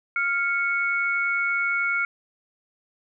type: tone pair together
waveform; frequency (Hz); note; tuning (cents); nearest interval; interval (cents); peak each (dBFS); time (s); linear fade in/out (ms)
sine; 1396.9 / 2212; F6 / C#7; 0 / -4; minor sixth; 796; -24; 0.16-2.05; 2
effects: none